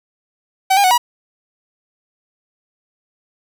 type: tone with pitch steps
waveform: 45% pulse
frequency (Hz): 763 / 806 / 740 / 965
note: G5 / G5 / F#5 / B5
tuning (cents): -47 / +48 / 0 / -40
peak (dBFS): -10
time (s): 0.7-0.98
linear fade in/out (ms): 10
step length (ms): 70
effects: none